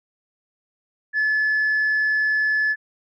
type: tone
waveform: sine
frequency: 1725 Hz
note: A6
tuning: 35 cents flat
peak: -16 dBFS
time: 1.13-2.76 s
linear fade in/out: 50 ms
effects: tanh soft clip ceiling -15 dBFS